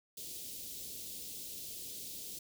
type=band-stop noise; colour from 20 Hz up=white; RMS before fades=-45 dBFS; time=0.17-2.39 s; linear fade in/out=5 ms; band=490 to 3200 Hz; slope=24 dB/octave; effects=none